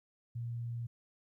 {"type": "tone", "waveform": "sine", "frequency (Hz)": 118, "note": "A#2", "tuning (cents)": 22, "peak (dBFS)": -36, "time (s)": [0.35, 0.87], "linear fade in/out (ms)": 10, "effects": ["13-bit"]}